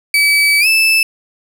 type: tone with pitch glide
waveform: 35% pulse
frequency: 2290 to 2631 Hz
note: D7 to E7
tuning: -44 to -4 cents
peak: -7 dBFS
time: 0.14-1.03 s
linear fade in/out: 2 ms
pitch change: +240 cents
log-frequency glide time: 0.6-0.67 s
effects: none

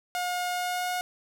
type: tone with pitch glide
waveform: sawtooth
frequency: 717 to 723.2 Hz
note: F5 to F#5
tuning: +45 to -40 cents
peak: -24 dBFS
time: 0.15-1.01 s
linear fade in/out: 0 ms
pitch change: +15 cents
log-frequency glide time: 0.51-0.9 s
effects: none

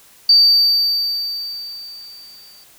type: tone with exponential decay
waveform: triangle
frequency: 4622 Hz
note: D8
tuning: 28 cents flat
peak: -3 dBFS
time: 0.29-2.64 s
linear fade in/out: 5 ms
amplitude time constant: 510 ms
effects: tanh soft clip ceiling -5 dBFS + white hiss -48 dBFS RMS until 2.78 s

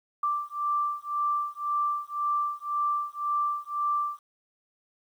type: beating tone pair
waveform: sine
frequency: 1174.7 / 1176.6 Hz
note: D6 / D6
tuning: 0 / +3 cents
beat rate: 1.9 Hz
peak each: -29 dBFS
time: 0.23-4.19 s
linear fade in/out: 5 ms
effects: 10-bit

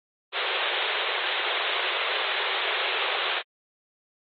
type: band-pass noise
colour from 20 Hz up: white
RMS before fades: -27 dBFS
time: 0.32-3.43 s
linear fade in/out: 50 ms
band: 360 to 3800 Hz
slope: 96 dB/octave
effects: MP3 32 kbps

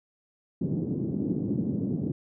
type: band-pass noise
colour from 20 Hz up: pink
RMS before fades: -29 dBFS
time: 0.61-2.12 s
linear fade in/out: 5 ms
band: 140 to 320 Hz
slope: 24 dB/octave
effects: none

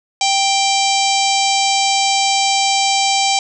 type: harmonic tone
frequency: 785 Hz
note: G5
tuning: 2 cents sharp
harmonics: 1 / 3 / 4 / 5 / 6 / 7 / 8 / 9 / 10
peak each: -16 / -21 / -22 / -23 / -24 / -24 / -25 / -26 / -26 dBFS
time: 0.21-3.39 s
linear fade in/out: 2 ms
effects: none

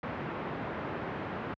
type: band-pass noise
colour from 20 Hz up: pink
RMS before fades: -37 dBFS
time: 0.03-1.54 s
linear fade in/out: 2 ms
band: 120 to 1800 Hz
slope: 12 dB/octave
effects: high-pass 60 Hz 12 dB/octave + low-pass 3000 Hz 12 dB/octave

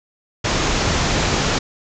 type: low-pass noise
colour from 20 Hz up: pink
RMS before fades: -19 dBFS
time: 0.44-1.59 s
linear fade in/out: 10 ms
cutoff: 7300 Hz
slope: 96 dB/octave
effects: none

